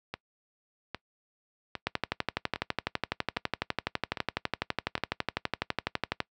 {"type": "two click trains", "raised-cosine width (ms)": 0.3, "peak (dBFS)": [-18, -11], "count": [7, 53], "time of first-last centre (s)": [[0.14, 4.979], [1.87, 6.203]], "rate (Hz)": [1.24, 12], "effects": ["noise-tail reverb RT60 0.1 s tail -22 dB re dry", "high-pass 60 Hz 12 dB/octave"]}